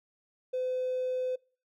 triangle tone with hard clipping, 509 Hz, C5, 48 cents flat, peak -29 dBFS, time 0.53-1.36 s, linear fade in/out 10 ms, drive 3 dB, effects noise-tail reverb RT60 0.4 s tail -25 dB re dry

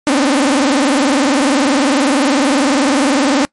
sawtooth tone with vibrato, 277.2 Hz, C#4, in tune, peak -6 dBFS, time 0.07-3.45 s, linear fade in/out 0 ms, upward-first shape sine, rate 20 Hz, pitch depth 170 cents each way, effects noise-tail reverb RT60 0.1 s tail -24 dB re dry + MP3 48 kbps

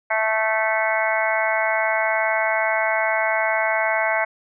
harmonic tone, 219.4 Hz, A3, 5 cents flat, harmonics 3 / 4 / 5 / 6 / 7 / 8 / 9 / 10, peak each -23 / -25 / -30 / -34 / -26 / -34 / -26 / -26 dBFS, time 0.1-4.25 s, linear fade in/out 10 ms, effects none

